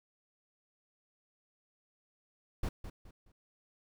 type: noise with echo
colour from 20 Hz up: brown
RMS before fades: -33 dBFS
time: 2.63-2.69 s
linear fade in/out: 5 ms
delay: 210 ms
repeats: 3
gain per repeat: -10 dB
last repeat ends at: 3.32 s
effects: none